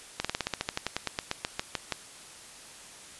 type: slowing click train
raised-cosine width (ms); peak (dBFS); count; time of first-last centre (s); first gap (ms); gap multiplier
0.2; -11; 19; 0.2-1.923; 46; 1.08
effects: white hiss -48 dBFS RMS until 3.19 s + resampled to 24000 Hz